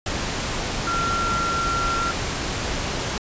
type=tone in noise; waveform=sine; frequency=1371 Hz; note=F6; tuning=32 cents flat; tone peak=-22 dBFS; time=0.87-2.11 s; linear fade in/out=2 ms; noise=pink; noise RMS=-26 dBFS; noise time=0.06-3.18 s; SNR=+1 dB; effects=resampled to 16000 Hz